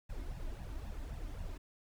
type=noise with flanger; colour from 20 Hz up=brown; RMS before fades=-42 dBFS; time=0.09-1.58 s; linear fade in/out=10 ms; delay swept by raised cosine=1.1 to 3.3 ms; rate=3.8 Hz; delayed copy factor=+1; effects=none